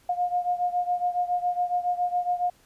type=beating tone pair; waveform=sine; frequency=711 / 718.2 Hz; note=F5 / F5; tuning=+31 / +48 cents; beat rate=7.2 Hz; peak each=-25 / -28 dBFS; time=0.09-2.5 s; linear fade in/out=5 ms; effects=pink hiss -60 dBFS RMS until 2.65 s + resampled to 32000 Hz